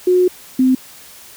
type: tone pair in turn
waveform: sine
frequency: 363.3 / 258.4 Hz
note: F#4 / C4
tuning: -32 / -21 cents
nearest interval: tritone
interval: 589 cents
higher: first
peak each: -9 dBFS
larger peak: neither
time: 0.07-0.28 / 0.59-0.75 s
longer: first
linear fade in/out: 5 ms
effects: white hiss -40 dBFS RMS until 1.36 s